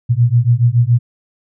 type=beating tone pair; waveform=sine; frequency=116.3 / 123.4 Hz; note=A#2 / B2; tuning=-4 / -1 cents; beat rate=7.1 Hz; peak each=-12 dBFS; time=0.09-0.99 s; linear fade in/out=20 ms; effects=none